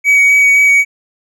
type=tone with vibrato; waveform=triangle; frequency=2261 Hz; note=C#7; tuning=34 cents sharp; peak=-4 dBFS; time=0.04-0.85 s; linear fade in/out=50 ms; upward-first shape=sine; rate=3.9 Hz; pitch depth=11 cents each way; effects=none